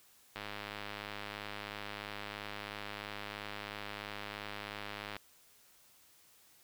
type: click train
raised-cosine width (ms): 0.3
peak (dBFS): -25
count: 496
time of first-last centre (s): 0.36-5.166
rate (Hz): 103
effects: white hiss -64 dBFS RMS until 6.63 s